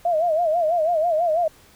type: tone with vibrato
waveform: sine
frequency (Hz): 659.3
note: E5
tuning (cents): 0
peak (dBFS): -17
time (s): 0.05-1.48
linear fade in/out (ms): 5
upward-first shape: sine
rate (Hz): 6.1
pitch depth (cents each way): 130
effects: pink hiss -52 dBFS RMS until 1.75 s